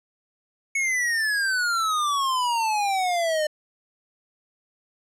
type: exponential sweep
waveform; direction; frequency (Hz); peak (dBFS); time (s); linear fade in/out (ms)
square; down; 2217 to 600; -22; 0.75-3.47; 5
effects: low-pass 10000 Hz 12 dB/octave